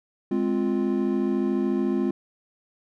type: chord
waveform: triangle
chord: F minor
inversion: first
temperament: equal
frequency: 207.7 / 261.6 / 349.2 Hz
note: Ab3 / C4 / F4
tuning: 0 / 0 / 0 cents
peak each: -24 dBFS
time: 0.31-2.11 s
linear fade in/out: 5 ms
effects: none